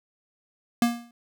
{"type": "tone with exponential decay", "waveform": "square", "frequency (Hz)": 236.7, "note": "A#3", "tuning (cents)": 27, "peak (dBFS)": -16, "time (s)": [0.82, 1.11], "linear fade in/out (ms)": 2, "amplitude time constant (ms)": 63, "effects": []}